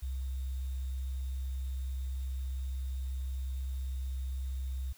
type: tone with sample-and-hold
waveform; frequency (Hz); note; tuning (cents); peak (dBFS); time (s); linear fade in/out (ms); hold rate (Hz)
sine; 65.41; C2; 0; -33; 0.02-4.93; 10; 3675
effects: white hiss -60 dBFS RMS until 4.97 s